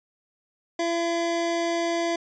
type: tone pair together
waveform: square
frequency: 338 / 676.6 Hz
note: E4 / E5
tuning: +43 / +45 cents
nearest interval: octave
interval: 1202 cents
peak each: -27 dBFS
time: 0.79-2.16 s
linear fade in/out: 5 ms
effects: resampled to 16000 Hz